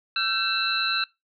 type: tone cluster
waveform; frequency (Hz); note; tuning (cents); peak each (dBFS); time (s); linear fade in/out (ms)
sine; 1348 / 1550 / 2663 / 3925 / 4105; E6 / G6 / E7 / B7 / C8; +38 / -20 / +17 / -11 / -34; -29; 0.16-1.04; 2
effects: noise-tail reverb RT60 0.2 s tail -22 dB re dry